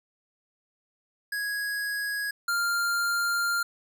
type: tone pair in turn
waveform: square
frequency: 1661.2 / 1396.1 Hz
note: G#6 / F6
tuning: 0 / -1 cents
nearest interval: minor third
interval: 301 cents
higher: first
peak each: -29 / -25 dBFS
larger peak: second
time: 1.32-2.31 / 2.48-3.63 s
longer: second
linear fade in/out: 5 ms
effects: none